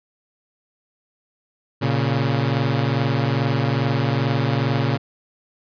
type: tone pair together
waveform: sawtooth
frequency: 116.54 / 138.93 Hz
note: A#2 / C#3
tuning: 0 / +4 cents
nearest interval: minor third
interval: 304 cents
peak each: -17 dBFS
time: 1.81-4.98 s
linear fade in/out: 20 ms
effects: resampled to 11025 Hz